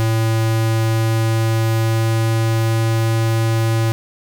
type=tone with pitch glide; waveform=square; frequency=112.2 to 112.92 Hz; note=A2 to A2; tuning=+34 to +45 cents; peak=-15 dBFS; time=0-3.92 s; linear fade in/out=0 ms; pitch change=+11 cents; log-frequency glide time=0.73-3.13 s; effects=none